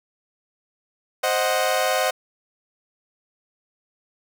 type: chord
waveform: sawtooth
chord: C diminished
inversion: none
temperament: equal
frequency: 523.3 / 622.3 / 740 Hz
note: C5 / Eb5 / Gb5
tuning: 0 / 0 / 0 cents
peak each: -20 dBFS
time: 1.23-2.11 s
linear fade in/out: 10 ms
effects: none